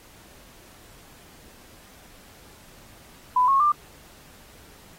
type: tone with pitch steps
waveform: sine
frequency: 1000 / 1090.5 / 1189.2 Hz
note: B5 / C#6 / D6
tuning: +21 / -29 / +21 cents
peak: -16 dBFS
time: 3.36-3.72 s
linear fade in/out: 5 ms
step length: 120 ms
effects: pink hiss -51 dBFS RMS until 4.98 s + AAC 48 kbps